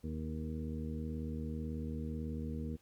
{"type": "harmonic tone with a mistuned harmonic", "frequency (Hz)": 78.2, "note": "D#2", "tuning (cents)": 9, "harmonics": [1, 2, 3, 4, 5, 6], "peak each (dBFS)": [-40, -43, -41, -49, -55, -49], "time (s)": [0.03, 2.77], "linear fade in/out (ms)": 20, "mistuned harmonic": 5, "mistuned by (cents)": 26, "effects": ["pink hiss -70 dBFS RMS until 2.81 s", "MP3 96 kbps"]}